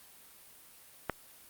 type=click; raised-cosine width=0.5 ms; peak=-15 dBFS; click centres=1.097 s; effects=white hiss -56 dBFS RMS until 1.49 s + Opus 32 kbps